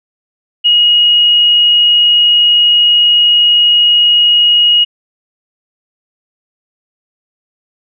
sine tone, 2887 Hz, F#7, 43 cents flat, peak -5 dBFS, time 0.64-4.85 s, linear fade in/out 20 ms, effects none

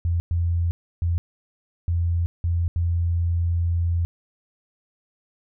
sine tone bursts at uneven times, 85.4 Hz, F2, 38 cents flat, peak -19 dBFS, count 6, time 0.05-0.2 / 0.31-0.71 / 1.02-1.18 / 1.88-2.26 / 2.44-2.68 / 2.76-4.05 s, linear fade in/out 0 ms, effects none

